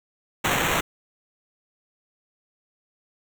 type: noise with sample-and-hold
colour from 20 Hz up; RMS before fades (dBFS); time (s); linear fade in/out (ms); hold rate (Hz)
white; -23; 0.44-0.81; 10; 4900
effects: none